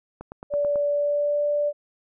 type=click train; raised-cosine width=1 ms; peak=-23 dBFS; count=6; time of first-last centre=0.21-0.758 s; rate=9.13 Hz
type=tone with pitch glide; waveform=sine; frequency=579 to 586.1 Hz; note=D5 to D5; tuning=-25 to -4 cents; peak=-20 dBFS; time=0.5-1.73 s; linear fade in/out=50 ms; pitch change=+21 cents; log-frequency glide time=0.86-1.45 s
effects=none